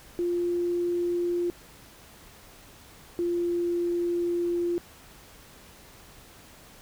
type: tone pair in turn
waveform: sine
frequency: 349.2 / 346.8 Hz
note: F4 / F4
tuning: 0 / -12 cents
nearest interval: unison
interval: 12 cents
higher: first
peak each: -24 dBFS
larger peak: neither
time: 0.19-1.5 / 3.19-4.78 s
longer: second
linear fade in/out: 0 ms
effects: pink hiss -51 dBFS RMS until 6.81 s